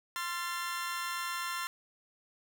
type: chord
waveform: sawtooth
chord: F major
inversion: second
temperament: equal with one note detuned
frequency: 1046.5 / 1367.4 / 1760 Hz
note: C6 / F6 / A6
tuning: 0 / -37 / 0 cents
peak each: -34 / -35 / -37 dBFS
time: 0.16-1.67 s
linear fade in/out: 0 ms
effects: none